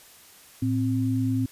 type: tone pair together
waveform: sine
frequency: 111.33 / 261.6 Hz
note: A2 / C4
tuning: +21 / 0 cents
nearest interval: octave + minor third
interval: 1479 cents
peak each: -25 / -24 dBFS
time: 0.62-1.46 s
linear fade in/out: 5 ms
effects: white hiss -51 dBFS RMS until 1.51 s + resampled to 32000 Hz